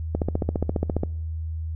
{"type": "click train", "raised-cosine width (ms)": 2, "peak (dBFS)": -10, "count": 14, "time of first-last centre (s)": [0.15, 1.034], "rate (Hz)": 14.7, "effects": ["noise-tail reverb RT60 1.0 s tail -26 dB re dry", "added 80 Hz sine -27 dBFS peak until 1.75 s"]}